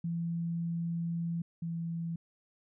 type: tone pair in turn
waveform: sine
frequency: 168.5 / 167.05 Hz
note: E3 / E3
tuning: +38 / +23 cents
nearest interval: unison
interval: 15 cents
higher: first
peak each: -31 / -33 dBFS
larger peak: first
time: 0.04-1.42 / 1.62-2.16 s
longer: first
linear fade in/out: 5 ms
effects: none